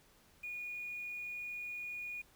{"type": "tone with quantisation", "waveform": "sine", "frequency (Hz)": 2447, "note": "D#7", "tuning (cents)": -29, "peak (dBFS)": -40, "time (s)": [0.43, 2.22], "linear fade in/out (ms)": 10, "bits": 10, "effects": ["pink hiss -66 dBFS RMS until 2.35 s"]}